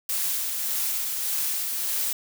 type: noise with tremolo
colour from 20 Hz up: blue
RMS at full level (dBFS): -26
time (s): 0.09-2.13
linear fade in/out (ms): 2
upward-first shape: sine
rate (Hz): 1.7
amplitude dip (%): 30
effects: none